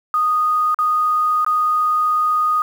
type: tone with dropouts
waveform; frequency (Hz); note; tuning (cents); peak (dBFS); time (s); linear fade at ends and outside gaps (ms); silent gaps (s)
sine; 1238; D#6; -9; -14; 0.14-2.62; 1; 0.745-0.788 / 1.447-1.464
effects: 7-bit